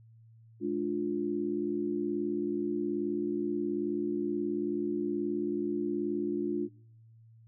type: chord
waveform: sine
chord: D diminished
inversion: second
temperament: just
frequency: 211.4 / 293.7 / 352.4 Hz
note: Ab3 / D4 / F4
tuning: +31 / 0 / +16 cents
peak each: -36 / -33 / -32 dBFS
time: 0.6-6.69 s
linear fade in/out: 50 ms
effects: noise-tail reverb RT60 0.8 s tail -26 dB re dry + added 113 Hz sine -54 dBFS peak until 7.47 s